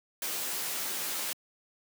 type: noise with comb filter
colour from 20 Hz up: white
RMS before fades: -34 dBFS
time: 0.22-1.33 s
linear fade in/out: 2 ms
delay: 13 ms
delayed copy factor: +0.65
effects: high-pass 200 Hz 12 dB/octave